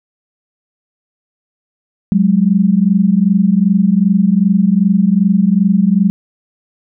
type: tone pair together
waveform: sine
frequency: 184.42 / 207 Hz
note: F#3 / G#3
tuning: -5 / -5 cents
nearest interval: major second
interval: 200 cents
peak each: -11 dBFS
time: 2.12-6.1 s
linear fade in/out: 0 ms
effects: none